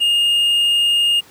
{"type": "tone", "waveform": "triangle", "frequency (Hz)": 2836, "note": "F7", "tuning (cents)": 26, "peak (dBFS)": -11, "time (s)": [0, 1.21], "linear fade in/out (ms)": 20, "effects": ["pink hiss -46 dBFS RMS until 1.3 s", "high-pass 150 Hz 12 dB/octave"]}